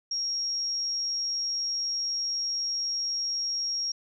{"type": "tone", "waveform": "sine", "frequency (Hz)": 5588, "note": "F8", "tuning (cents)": 0, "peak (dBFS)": -27, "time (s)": [0.11, 3.92], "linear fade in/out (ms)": 5, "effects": []}